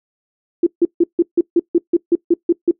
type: tone bursts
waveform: sine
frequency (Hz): 342.7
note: F4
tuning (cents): -33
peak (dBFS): -8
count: 12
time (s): 0.63-2.712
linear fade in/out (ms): 5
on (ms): 36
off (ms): 150
effects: noise-tail reverb RT60 0.1 s tail -21 dB re dry